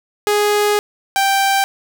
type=tone pair in turn; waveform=sawtooth; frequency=415.3 / 784 Hz; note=G#4 / G5; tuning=0 / 0 cents; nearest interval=major seventh; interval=1100 cents; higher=second; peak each=-9 dBFS; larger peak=neither; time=0.27-0.79 / 1.16-1.64 s; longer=first; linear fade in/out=0 ms; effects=none